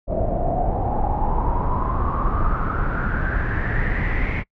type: noise with low-pass filter sweep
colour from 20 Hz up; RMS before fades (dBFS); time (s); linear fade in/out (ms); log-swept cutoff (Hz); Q
brown; -21; 0.07-4.44; 50; 620 to 2200; 8.5
effects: noise-tail reverb RT60 0.1 s tail -25 dB re dry